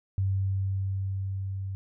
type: tone with level ramp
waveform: sine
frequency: 96.6 Hz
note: G2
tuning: 25 cents flat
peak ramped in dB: -23 to -31 dBFS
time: 0.18-1.75 s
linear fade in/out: 0 ms
effects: none

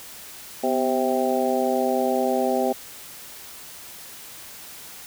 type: harmonic tone with a mistuned harmonic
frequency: 130.81 Hz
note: C3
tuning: in tune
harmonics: 2 / 3 / 4 / 5 / 6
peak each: -26 / -26 / -26 / -26 / -26 dBFS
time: 0.63-2.73 s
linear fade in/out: 10 ms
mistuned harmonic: 2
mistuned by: -70 cents
effects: white hiss -41 dBFS RMS until 5.06 s

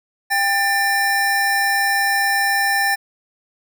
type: tone pair together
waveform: square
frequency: 794 / 1782.5 Hz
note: G5 / A6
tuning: +22 / +22 cents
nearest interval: octave + major second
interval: 1400 cents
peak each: -21 / -18 dBFS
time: 0.3-2.96 s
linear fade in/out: 20 ms
effects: none

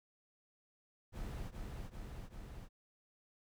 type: noise with echo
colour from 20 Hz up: brown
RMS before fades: -43 dBFS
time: 1.12-1.52 s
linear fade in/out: 50 ms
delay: 390 ms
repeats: 3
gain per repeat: -2 dB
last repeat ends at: 2.69 s
effects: none

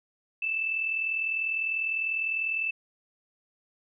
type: tone pair together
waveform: sine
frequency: 2637 / 2677 Hz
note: E7 / E7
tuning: 0 / +26 cents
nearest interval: unison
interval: 26 cents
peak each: -27 / -35 dBFS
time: 0.42-2.71 s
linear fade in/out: 5 ms
effects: none

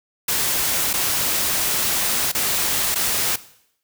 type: noise with dropouts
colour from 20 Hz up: white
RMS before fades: -21 dBFS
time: 0.28-3.36 s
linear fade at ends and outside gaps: 5 ms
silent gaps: 0.931-0.937 / 2.318-2.348 / 2.946-2.956 s
effects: noise-tail reverb RT60 0.7 s tail -17 dB re dry

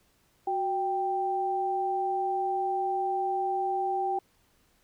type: tone pair together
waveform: sine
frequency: 370 / 785 Hz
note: F#4 / G5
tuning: 0 / +2 cents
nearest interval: octave + minor second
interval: 1302 cents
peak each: -32 / -27 dBFS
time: 0.47-4.19 s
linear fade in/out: 5 ms
effects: pink hiss -67 dBFS RMS until 4.83 s

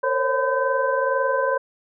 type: tone cluster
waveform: sine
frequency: 460.1 / 536 / 558 / 1010 / 1545 Hz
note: A#4 / C5 / C#5 / B5 / G6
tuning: -23 / +42 / +11 / +39 / -26 cents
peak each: -28 / -22 / -29 / -24 / -27 dBFS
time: 0.03-1.58 s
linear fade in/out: 10 ms
effects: none

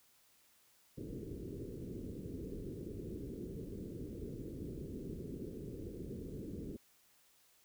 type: low-pass noise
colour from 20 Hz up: white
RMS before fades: -45 dBFS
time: 0.97-6.77 s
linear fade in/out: 10 ms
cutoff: 430 Hz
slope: 48 dB/octave
effects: white hiss -69 dBFS RMS until 7.64 s

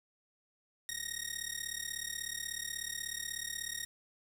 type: tone with amplitude modulation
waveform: 10% pulse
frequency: 1870 Hz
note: A#6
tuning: 5 cents sharp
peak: -25 dBFS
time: 0.89-3.85 s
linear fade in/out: 0 ms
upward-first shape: sine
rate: 36.4 Hz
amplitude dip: 85%
effects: 9-bit

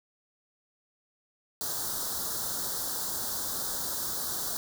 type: band-stop noise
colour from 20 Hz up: white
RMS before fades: -33 dBFS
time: 1.61-4.57 s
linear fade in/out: 0 ms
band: 1600 to 3700 Hz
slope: 48 dB/octave
effects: none

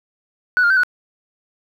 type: tone with pitch steps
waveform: sine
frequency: 1480 / 1406 / 1542 / 1468 Hz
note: F#6 / F6 / G6 / F#6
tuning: 0 / +11 / -29 / -14 cents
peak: -10 dBFS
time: 0.57-0.834 s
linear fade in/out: 0 ms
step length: 66 ms
effects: tanh soft clip ceiling -9 dBFS + 8-bit

